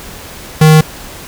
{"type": "tone", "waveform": "square", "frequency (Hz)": 155.9, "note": "D#3", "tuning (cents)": 4, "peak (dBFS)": -3, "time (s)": [0.61, 0.81], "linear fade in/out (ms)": 5, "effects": ["pink hiss -30 dBFS RMS until 1.27 s"]}